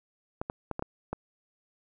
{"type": "clicks", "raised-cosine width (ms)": 1, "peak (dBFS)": -18, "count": 6, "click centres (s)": [0.415, 0.499, 0.713, 0.794, 0.824, 1.13], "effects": []}